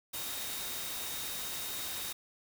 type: tone in noise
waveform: sine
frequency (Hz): 3729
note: A#7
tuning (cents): 0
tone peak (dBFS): -45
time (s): 0.13-2.13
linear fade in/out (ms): 10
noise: white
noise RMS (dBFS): -39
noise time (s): 0.13-2.13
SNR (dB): -9
effects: none